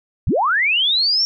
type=linear sweep; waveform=sine; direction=up; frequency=41.2 to 5588 Hz; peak=-14 dBFS; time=0.27-1.25 s; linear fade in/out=0 ms; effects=none